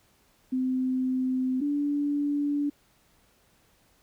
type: tone pair in turn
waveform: sine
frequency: 257.6 / 289.1 Hz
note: C4 / D4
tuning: -27 / -27 cents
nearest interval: major second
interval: 200 cents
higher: second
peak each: -24 dBFS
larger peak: neither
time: 0.52-1.61 / 1.61-2.7 s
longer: neither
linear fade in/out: 10 ms
effects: pink hiss -64 dBFS RMS until 4.02 s